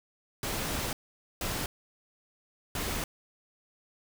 pink noise bursts at uneven times, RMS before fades -33 dBFS, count 3, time 0.43-0.93 / 1.41-1.66 / 2.75-3.04 s, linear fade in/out 2 ms, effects none

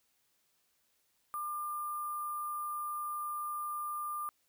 sine tone with sample-and-hold, 1198 Hz, D6, 34 cents sharp, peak -35 dBFS, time 1.34-4.29 s, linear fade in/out 0 ms, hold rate 11025 Hz, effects white hiss -75 dBFS RMS until 4.48 s

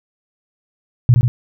sine tone with echo, 121.9 Hz, B2, 22 cents flat, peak -5 dBFS, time 1.09-1.14 s, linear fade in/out 0 ms, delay 70 ms, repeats 2, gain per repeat -3 dB, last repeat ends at 1.28 s, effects none

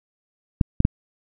clicks, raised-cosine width 5 ms, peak -3 dBFS, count 3, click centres 0.612 / 0.804 / 0.851 s, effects none

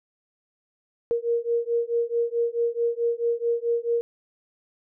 sine beating tone pair, 466.8 / 471.4 Hz, A#4 / A#4, +2 / +19 cents, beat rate 4.6 Hz, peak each -25 dBFS, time 1.11-4.01 s, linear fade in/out 0 ms, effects none

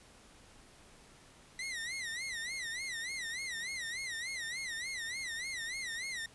sawtooth tone with vibrato, 1975.5 Hz, B6, in tune, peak -34 dBFS, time 1.59-6.26 s, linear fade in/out 2 ms, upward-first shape sine, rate 3.4 Hz, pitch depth 160 cents each way, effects pink hiss -59 dBFS RMS until 6.34 s + resampled to 24000 Hz

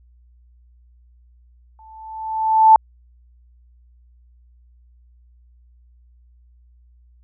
sine tone with exponential growth, 880 Hz, A5, in tune, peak -4 dBFS, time 1.79-2.76 s, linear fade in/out 1 ms, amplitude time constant 210 ms, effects added 60 Hz sine -49 dBFS peak until 7.23 s

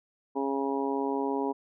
harmonic tone, 137.4 Hz, C#3, 15 cents flat, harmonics 2 / 3 / 4 / 5 / 6 / 7, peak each -31 / -31 / -40 / -40 / -36 / -35 dBFS, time 0.35-1.53 s, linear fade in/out 20 ms, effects none

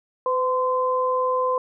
sine tone pair together, 507 / 1031.1 Hz, B4 / C6, +45 / -26 cents, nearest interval octave, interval 1229 cents, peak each -22 / -22 dBFS, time 0.26-1.58 s, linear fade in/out 2 ms, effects none

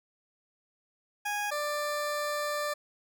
20% pulse tone pair in turn, 826 / 590.8 Hz, G#5 / D5, -10 / +10 cents, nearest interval tritone, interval 580 cents, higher first, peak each -25 dBFS, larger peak neither, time 1.25-1.51 / 1.51-2.74 s, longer second, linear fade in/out 10 ms, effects none

